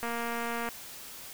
click train, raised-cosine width 0.5 ms, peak -20 dBFS, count 155, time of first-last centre 0.03-0.688 s, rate 234 Hz, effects white hiss -45 dBFS RMS until 1.33 s

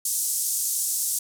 pink band-pass noise, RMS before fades -26 dBFS, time 0.05-1.19 s, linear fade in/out 5 ms, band 6700 to 13000 Hz, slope 24 dB/octave, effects none

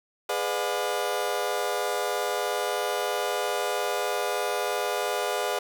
30% pulse chord, G# diminished seventh, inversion none, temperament just, 415.3 / 498.4 / 598 / 717.6 Hz, G#4 / B4 / D5 / F5, 0 / +16 / +31 / +47 cents, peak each -29 dBFS, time 0.29-5.59 s, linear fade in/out 5 ms, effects 8-bit

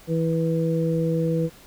harmonic tone, 163.6 Hz, E3, 13 cents flat, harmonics 1 / 2 / 3, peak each -22 / -28 / -25 dBFS, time 0.07-1.5 s, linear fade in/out 50 ms, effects pink hiss -49 dBFS RMS until 1.66 s

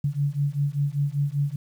sine beating tone pair, 140.5 / 145.6 Hz, C#3 / D3, +24 / -15 cents, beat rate 5.1 Hz, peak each -25 dBFS, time 0.04-1.56 s, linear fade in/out 5 ms, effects 9-bit

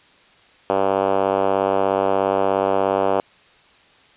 5% pulse tone with band-pass filter, 96.9 Hz, G2, 20 cents flat, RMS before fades -19 dBFS, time 0.7-3.2 s, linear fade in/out 0 ms, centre 570 Hz, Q 1.4, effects white hiss -52 dBFS RMS until 4.16 s + resampled to 8000 Hz

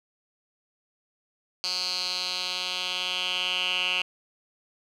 10% pulse tone with band-pass filter sweep, 182.3 Hz, F#3, 25 cents flat, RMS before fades -29 dBFS, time 1.64-4.02 s, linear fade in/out 0 ms, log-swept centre 4500 to 2800 Hz, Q 5.3, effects none

